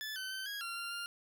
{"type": "tone with pitch steps", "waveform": "20% pulse", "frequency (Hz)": [1736, 1525, 1540, 1648, 1377, 1387, 1400], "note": ["A6", "G6", "G6", "G#6", "F6", "F6", "F6"], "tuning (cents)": [-24, -48, -31, -14, -25, -12, 4], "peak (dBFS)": -34, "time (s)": [0.01, 1.06], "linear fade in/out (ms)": 0, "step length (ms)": 150, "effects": []}